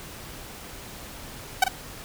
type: tone with echo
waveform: sawtooth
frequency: 758 Hz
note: F#5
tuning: 42 cents sharp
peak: -10 dBFS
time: 1.62-1.64 s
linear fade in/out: 5 ms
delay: 43 ms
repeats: 1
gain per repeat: -8 dB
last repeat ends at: 1.683 s
effects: pink hiss -41 dBFS RMS until 2.04 s